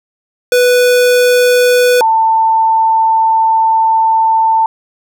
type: tone pair in turn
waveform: square / sine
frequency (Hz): 493.9 / 892.6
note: B4 / A5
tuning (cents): 0 / +25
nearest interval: minor seventh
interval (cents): 1025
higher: second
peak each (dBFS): -7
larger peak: neither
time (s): 0.52-2.01 / 2.01-4.66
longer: second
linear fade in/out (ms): 2
effects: none